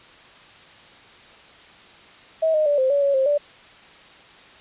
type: tone with pitch steps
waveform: sine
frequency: 642 / 616 / 581 / 522 / 568 / 560 / 531 / 583 Hz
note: E5 / D#5 / D5 / C5 / C#5 / C#5 / C5 / D5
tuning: -46 / -17 / -19 / -4 / +42 / +18 / +25 / -13 cents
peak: -16 dBFS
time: 2.42-3.38 s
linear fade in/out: 10 ms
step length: 120 ms
effects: white hiss -47 dBFS RMS until 4.6 s + resampled to 8000 Hz